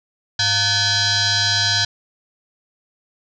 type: tone with frequency modulation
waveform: sine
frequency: 103.83 Hz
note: G#2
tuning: in tune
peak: -15 dBFS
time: 0.39-1.85 s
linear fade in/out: 5 ms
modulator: 809 Hz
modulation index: 6.6
effects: none